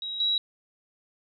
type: tone pair in turn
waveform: sine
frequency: 3837 / 3875 Hz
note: A#7 / B7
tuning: +49 / -34 cents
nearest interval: unison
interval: 17 cents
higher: second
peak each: -31 / -22 dBFS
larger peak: second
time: 0.02-0.2 / 0.2-0.38 s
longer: neither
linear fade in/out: 2 ms
effects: none